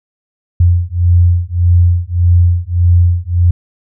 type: beating tone pair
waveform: sine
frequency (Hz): 86.7 / 88.4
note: F2 / F2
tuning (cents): -12 / +22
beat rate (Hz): 1.7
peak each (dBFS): -10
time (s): 0.6-3.51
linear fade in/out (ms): 5
effects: none

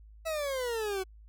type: exponential sweep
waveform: 40% pulse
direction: down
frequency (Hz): 659.3 to 370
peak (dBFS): -30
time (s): 0.25-1.04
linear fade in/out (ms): 20
effects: added 53 Hz sine -50 dBFS peak until 1.28 s

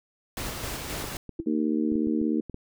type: noise with tremolo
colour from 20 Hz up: pink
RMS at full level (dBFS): -33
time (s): 0.37-1.17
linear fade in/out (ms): 2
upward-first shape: square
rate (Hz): 3.8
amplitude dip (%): 25
type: clicks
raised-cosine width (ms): 3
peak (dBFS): -25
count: 9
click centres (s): 1.042 / 1.293 / 1.4 / 1.92 / 1.956 / 2.071 / 2.215 / 2.497 / 2.544
type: tone with exponential decay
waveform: sine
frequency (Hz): 329.6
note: E4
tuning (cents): 0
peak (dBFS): -25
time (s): 1.39-1.47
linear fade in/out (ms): 5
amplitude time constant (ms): 17
type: harmonic tone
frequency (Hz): 76.8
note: D#2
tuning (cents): -22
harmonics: 3 / 4 / 5 / 6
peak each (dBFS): -26 / -26 / -33 / -36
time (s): 1.46-2.41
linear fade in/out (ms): 10
effects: none

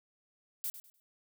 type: noise with echo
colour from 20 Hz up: violet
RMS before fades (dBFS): -36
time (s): 0.64-0.7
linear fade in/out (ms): 0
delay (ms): 100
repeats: 3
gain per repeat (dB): -12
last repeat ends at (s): 1
effects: none

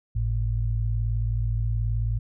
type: tone pair together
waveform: sine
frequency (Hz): 51.94 / 110.8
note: G#1 / A2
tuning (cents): +1 / +13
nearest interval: octave + minor second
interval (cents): 1312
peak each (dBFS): -25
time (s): 0.15-2.19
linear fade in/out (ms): 10
effects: none

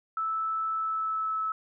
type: tone with pitch glide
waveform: sine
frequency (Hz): 1313 to 1301.7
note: E6 to E6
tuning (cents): -7 to -22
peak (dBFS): -27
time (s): 0.17-1.52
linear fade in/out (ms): 2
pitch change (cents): -15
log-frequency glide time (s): 0.72-1.4
effects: none

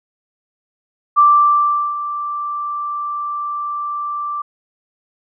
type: tone with ADSR envelope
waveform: sine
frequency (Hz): 1174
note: D6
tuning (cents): -1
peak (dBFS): -6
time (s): 1.16-4.42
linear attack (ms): 26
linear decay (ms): 760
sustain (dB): -14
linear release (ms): 6
effects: none

